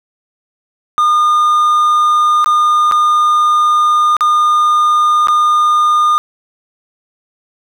triangle tone with dropouts, 1216 Hz, D#6, 40 cents flat, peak -6 dBFS, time 0.98-6.18 s, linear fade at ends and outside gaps 0 ms, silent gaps 2.444-2.46 / 2.913-2.921 / 4.167-4.208 / 5.272-5.284 s, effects none

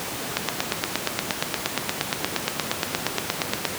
click train, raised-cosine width 0.2 ms, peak -3 dBFS, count 29, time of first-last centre 0.37-3.653 s, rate 8.53 Hz, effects pink hiss -30 dBFS RMS until 3.78 s + high-pass 150 Hz 12 dB/octave

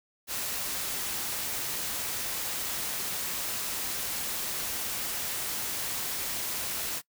white noise, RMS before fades -33 dBFS, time 0.27-7.02 s, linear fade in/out 50 ms, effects noise-tail reverb RT60 0.1 s tail -22 dB re dry

